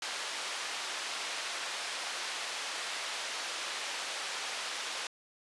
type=band-pass noise; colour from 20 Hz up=white; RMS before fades=-38 dBFS; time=0.02-5.07 s; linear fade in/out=2 ms; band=570 to 4600 Hz; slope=12 dB/octave; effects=resampled to 24000 Hz